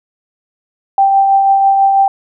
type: tone with tremolo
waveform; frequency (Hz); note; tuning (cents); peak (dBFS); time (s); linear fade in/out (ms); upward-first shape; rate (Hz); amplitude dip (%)
sine; 784; G5; 0; -5; 0.98-2.08; 2; triangle; 6.1; 35
effects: none